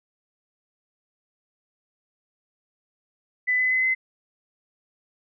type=tone with pitch steps; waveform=sine; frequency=2000 / 2016 / 2033 / 2049 Hz; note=B6 / B6 / B6 / C7; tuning=+21 / +35 / +50 / -37 cents; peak=-19 dBFS; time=3.47-3.95 s; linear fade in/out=20 ms; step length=120 ms; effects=none